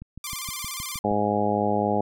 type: click train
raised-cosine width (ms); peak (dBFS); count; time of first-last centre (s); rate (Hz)
5; -26; 8; 0.02-1.114; 6.4
type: tone with vibrato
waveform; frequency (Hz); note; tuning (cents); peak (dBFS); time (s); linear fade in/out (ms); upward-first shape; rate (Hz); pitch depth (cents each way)
5% pulse; 1109; C#6; 0; -19; 0.24-0.99; 2; square; 17; 100
type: harmonic tone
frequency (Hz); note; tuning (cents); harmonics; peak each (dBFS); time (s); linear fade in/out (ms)
103.7; G#2; -2; 1 / 2 / 3 / 4 / 5 / 6 / 7 / 8; -33 / -27 / -31 / -29 / -29 / -30 / -29 / -27; 1.04-2.01; 5
effects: none